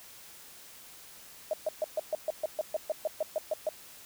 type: tone bursts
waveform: sine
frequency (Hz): 622.3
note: D#5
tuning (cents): 0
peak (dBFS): -26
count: 15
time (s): 1.51-3.69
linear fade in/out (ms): 2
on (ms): 24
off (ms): 130
effects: white hiss -51 dBFS RMS until 4.05 s